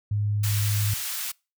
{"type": "tone", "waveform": "sine", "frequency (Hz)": 103.83, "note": "G#2", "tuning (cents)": 0, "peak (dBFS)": -22, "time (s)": [0.11, 0.94], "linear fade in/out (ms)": 5}
{"type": "high-pass noise", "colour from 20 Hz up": "white", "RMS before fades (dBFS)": -31, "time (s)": [0.43, 1.32], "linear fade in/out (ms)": 10, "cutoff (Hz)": 1300, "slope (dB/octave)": 12}
{"effects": ["noise-tail reverb RT60 0.3 s tail -26 dB re dry"]}